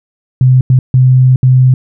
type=tone bursts at uneven times; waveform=sine; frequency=128.6 Hz; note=C3; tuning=30 cents flat; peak=-3 dBFS; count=4; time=0.41-0.61 / 0.7-0.79 / 0.94-1.36 / 1.43-1.74 s; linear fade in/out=2 ms; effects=none